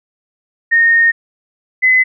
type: tone pair in turn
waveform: sine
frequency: 1845 / 2027 Hz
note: A#6 / B6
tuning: -18 / +45 cents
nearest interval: major second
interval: 163 cents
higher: second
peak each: -7 dBFS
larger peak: neither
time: 0.71-1.12 / 1.82-2.04 s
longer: first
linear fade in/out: 20 ms
effects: none